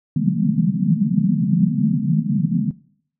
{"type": "band-pass noise", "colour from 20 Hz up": "pink", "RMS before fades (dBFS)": -18, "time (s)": [0.16, 2.71], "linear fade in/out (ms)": 5, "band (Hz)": [140, 240], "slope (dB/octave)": 96, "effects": ["noise-tail reverb RT60 0.6 s tail -20 dB re dry"]}